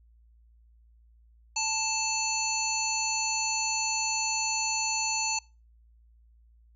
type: harmonic tone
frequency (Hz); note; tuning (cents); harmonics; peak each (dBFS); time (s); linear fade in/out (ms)
880; A5; 0; 1 / 3 / 5 / 7 / 8; -33 / -33 / -33 / -33 / -33; 1.56-5.39; 5
effects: noise-tail reverb RT60 0.3 s tail -24 dB re dry + added 57 Hz sine -56 dBFS peak until 6.75 s